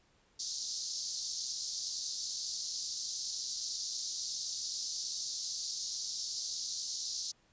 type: band-pass noise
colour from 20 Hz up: white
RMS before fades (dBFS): -39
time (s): 0.39-7.32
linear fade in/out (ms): 10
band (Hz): 4200 to 6600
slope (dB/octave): 48
effects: pink hiss -69 dBFS RMS until 7.52 s + resampled to 16000 Hz